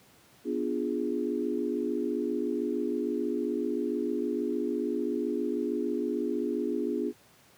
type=chord; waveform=sine; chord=B diminished seventh; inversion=none; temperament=equal; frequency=246.9 / 293.7 / 349.2 / 415.3 Hz; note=B3 / D4 / F4 / Ab4; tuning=0 / 0 / 0 / 0 cents; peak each=-33 dBFS; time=0.44-7.13 s; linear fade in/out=50 ms; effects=pink hiss -59 dBFS RMS until 7.57 s + high-pass 100 Hz 12 dB/octave